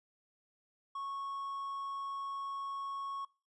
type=tone; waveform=triangle; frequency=1103 Hz; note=C#6; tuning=9 cents flat; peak=-36 dBFS; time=0.95-3.25 s; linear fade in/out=5 ms; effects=noise-tail reverb RT60 0.3 s tail -22 dB re dry + resampled to 24000 Hz